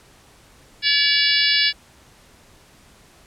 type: harmonic tone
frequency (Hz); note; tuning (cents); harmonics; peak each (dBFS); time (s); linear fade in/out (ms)
572; D5; -46; 3 / 4 / 5 / 6 / 7 / 8 / 9; -23 / -23 / -23 / -23 / -23 / -23 / -23; 0.82-1.73; 50
effects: pink hiss -51 dBFS RMS until 3.26 s + low-pass 11000 Hz 12 dB/octave